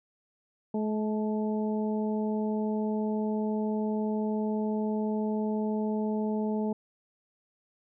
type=harmonic tone with a mistuned harmonic; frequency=214.1 Hz; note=A3; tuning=47 cents flat; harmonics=1 / 2 / 3 / 4; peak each=-28 / -33 / -39 / -40 dBFS; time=0.74-6.73 s; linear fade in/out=5 ms; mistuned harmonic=4; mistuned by=+23 cents; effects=none